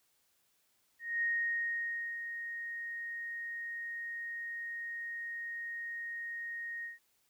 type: tone with ADSR envelope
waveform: sine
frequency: 1864.7 Hz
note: A#6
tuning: in tune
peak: -29 dBFS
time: 0.99-6.99 s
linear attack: 230 ms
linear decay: 960 ms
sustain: -9 dB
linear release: 150 ms
effects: white hiss -74 dBFS RMS until 7.29 s